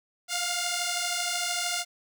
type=beating tone pair; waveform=5% pulse; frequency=698.5 / 711.5 Hz; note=F5 / F5; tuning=0 / +32 cents; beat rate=13 Hz; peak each=-19 dBFS; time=0.28-1.85 s; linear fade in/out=50 ms; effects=none